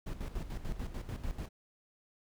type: noise with tremolo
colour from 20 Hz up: brown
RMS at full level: -37 dBFS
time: 0.06-1.49 s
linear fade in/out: 10 ms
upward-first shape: square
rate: 6.8 Hz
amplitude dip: 65%
effects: none